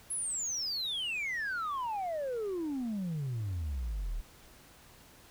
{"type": "exponential sweep", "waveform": "sine", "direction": "down", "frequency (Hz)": [11000, 35.84], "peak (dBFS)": -30, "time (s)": [0.1, 4.21], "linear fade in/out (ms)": 10, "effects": ["tanh soft clip ceiling -31 dBFS", "pink hiss -57 dBFS RMS until 5.3 s"]}